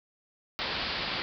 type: low-pass noise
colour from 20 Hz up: white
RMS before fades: -33 dBFS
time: 0.59-1.22 s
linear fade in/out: 0 ms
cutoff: 4900 Hz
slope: 96 dB/octave
effects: none